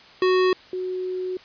square / sine tone pair in turn, 369.9 / 368.6 Hz, F#4 / F#4, 0 / -7 cents, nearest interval unison, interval 7 cents, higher first, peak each -17 / -25 dBFS, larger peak first, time 0.22-0.53 / 0.73-1.37 s, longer second, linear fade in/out 2 ms, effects white hiss -48 dBFS RMS until 1.44 s + resampled to 11025 Hz

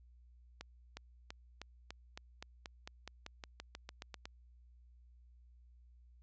accelerating click train, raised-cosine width 0.2 ms, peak -28 dBFS, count 18, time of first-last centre 0.61-4.255 s, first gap 360 ms, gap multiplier 0.93, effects added 60 Hz sine -59 dBFS peak until 6.22 s + resampled to 16000 Hz

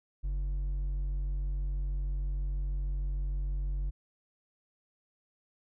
sine tone with hard clipping, 46.83 Hz, F#1, 22 cents sharp, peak -31 dBFS, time 0.23-3.91 s, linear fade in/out 20 ms, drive 4 dB, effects none

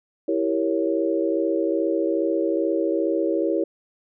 sine chord, E diminished seventh, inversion none, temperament equal, 329.6 / 392 / 466.2 / 554.4 Hz, E4 / G4 / Bb4 / Db5, 0 / 0 / 0 / 0 cents, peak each -23 / -26 / -27 / -26 dBFS, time 0.28-3.64 s, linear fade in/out 5 ms, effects none

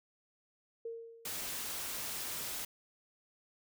sine tone with exponential decay, 459.5 Hz, A#4, 25 cents flat, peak -37 dBFS, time 0.85-1.64 s, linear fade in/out 5 ms, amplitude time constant 170 ms
white noise, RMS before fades -40 dBFS, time 1.25-2.65 s, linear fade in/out 5 ms
effects none

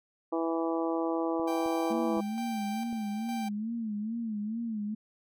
harmonic tone, 164.81 Hz, E3, in tune, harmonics 2 / 3 / 4 / 5 / 6 / 7, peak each -30 / -34 / -36 / -38 / -40 / -41 dBFS, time 0.32-2.21 s, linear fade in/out 10 ms
clicks, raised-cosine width 2 ms, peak -35 dBFS, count 4, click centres 1.397 / 1.661 / 2.172 / 2.928 s
45% pulse tone with tremolo, 784 Hz, G5, in tune, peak -36 dBFS, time 1.47-3.49 s, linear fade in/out 10 ms, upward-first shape square, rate 1.1 Hz, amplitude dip 50%
sine tone with vibrato, 220 Hz, A3, in tune, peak -31 dBFS, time 1.9-4.95 s, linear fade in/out 10 ms, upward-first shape sine, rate 2.3 Hz, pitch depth 110 cents each way
effects none

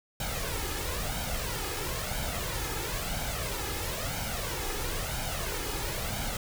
pink noise with flanger, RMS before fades -33 dBFS, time 0.2-6.37 s, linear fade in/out 2 ms, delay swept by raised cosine 1.3 to 2.4 ms, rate 1 Hz, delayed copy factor +0.6, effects none

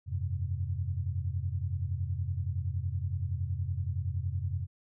sine chord, F suspended second, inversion none, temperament equal, 87.31 / 98 / 130.81 Hz, F2 / G2 / C3, 0 / 0 / 0 cents, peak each -33 / -34 / -37 dBFS, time 0.06-4.67 s, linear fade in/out 50 ms, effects none

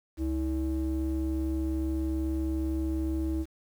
triangle ring-modulated tone, 126.4 Hz, B2, 41 cents sharp, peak -22 dBFS, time 0.17-3.46 s, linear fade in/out 50 ms, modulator 196 Hz, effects 9-bit

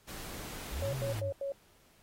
pink noise, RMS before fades -44 dBFS, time 0.07-1.21 s, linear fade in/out 20 ms
triangle exponential two-way sweep, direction up then down, 49 to 137.6 to 91.4 Hz, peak -33 dBFS, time 0.69-1.33 s, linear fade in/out 50 ms, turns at 0.93 s
sine tone bursts, 554 Hz, C#5, 1 cent flat, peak -33 dBFS, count 4, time 0.82-1.521 s, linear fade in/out 2 ms, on 110 ms, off 87 ms
effects pink hiss -65 dBFS RMS until 2.02 s + AAC 48 kbps

